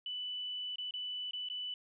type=tone with dropouts; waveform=sine; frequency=2983 Hz; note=F#7; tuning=13 cents sharp; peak=-37 dBFS; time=0.06-1.74 s; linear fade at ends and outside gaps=2 ms; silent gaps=0.758-0.783 / 0.909-0.938 / 1.31-1.333 / 1.487-1.499 s; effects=none